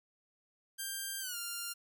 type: tone with pitch glide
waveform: 5% pulse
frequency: 1586 to 1396.7 Hz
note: G6 to F6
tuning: +20 to 0 cents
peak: -27 dBFS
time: 0.78-1.74 s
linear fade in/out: 20 ms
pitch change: -220 cents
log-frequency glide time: 1.2-1.37 s
effects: none